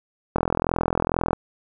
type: click train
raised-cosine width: 1 ms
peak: -6 dBFS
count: 42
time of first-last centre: 0.36-1.332 s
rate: 42.2 Hz
effects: none